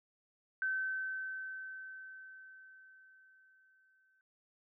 sine tone with exponential decay, 1536 Hz, G6, 36 cents flat, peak -31 dBFS, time 0.62-4.21 s, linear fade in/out 1 ms, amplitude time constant 780 ms, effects none

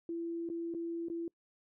sine tone with dropouts, 336.1 Hz, E4, 34 cents sharp, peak -35 dBFS, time 0.09-1.28 s, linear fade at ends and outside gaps 2 ms, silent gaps 0.49-0.499 / 0.74-0.747 / 1.085-1.099 s, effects noise-tail reverb RT60 0.1 s tail -26 dB re dry

